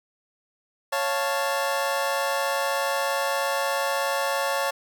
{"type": "chord", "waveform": "25% pulse", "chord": "Db augmented", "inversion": "none", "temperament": "equal", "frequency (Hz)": [554.4, 698.5, 880], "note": ["Db5", "F5", "A5"], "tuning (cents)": [0, 0, 0], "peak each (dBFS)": [-22, -27, -25], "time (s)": [0.92, 4.71], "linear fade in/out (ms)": 10, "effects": []}